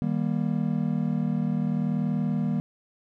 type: chord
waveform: triangle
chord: Eb major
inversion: none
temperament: equal with one note detuned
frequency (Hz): 155.56 / 196 / 236.6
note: Eb3 / G3 / Bb3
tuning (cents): 0 / 0 / +26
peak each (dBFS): -26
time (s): 0.02-2.6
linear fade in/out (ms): 0
effects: none